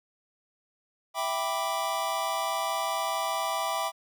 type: chord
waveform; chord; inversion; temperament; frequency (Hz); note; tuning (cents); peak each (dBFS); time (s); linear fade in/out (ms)
square; E minor seventh; none; equal; 659.3 / 784 / 987.8 / 1174.7; E5 / G5 / B5 / D6; 0 / 0 / 0 / 0; -34; 1.14-3.92; 50
effects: none